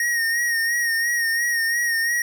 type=tone with vibrato; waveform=square; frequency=1864.7 Hz; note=A#6; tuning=in tune; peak=-20 dBFS; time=0-2.22 s; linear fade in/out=2 ms; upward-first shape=sine; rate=2.9 Hz; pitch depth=42 cents each way; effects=none